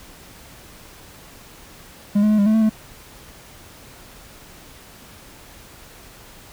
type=tone with pitch steps; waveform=triangle; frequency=204.5 / 212 / 213.3 / 201.8 / 216.8 / 221.7 / 217.2 Hz; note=G#3 / G#3 / G#3 / G#3 / A3 / A3 / A3; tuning=-26 / +36 / +46 / -49 / -25 / +13 / -22 cents; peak=-11 dBFS; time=2.15-2.696 s; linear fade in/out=10 ms; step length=78 ms; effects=pink hiss -44 dBFS RMS until 6.52 s